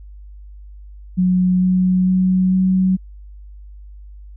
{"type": "tone with pitch steps", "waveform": "sine", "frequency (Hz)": [182.7, 184.08, 185.46, 186.86], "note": ["F#3", "F#3", "F#3", "F#3"], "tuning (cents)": [-22, -9, 4, 17], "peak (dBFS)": -12, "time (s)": [1.17, 2.97], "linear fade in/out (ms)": 20, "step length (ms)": 450, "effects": ["added 50 Hz sine -35 dBFS peak until 4.36 s"]}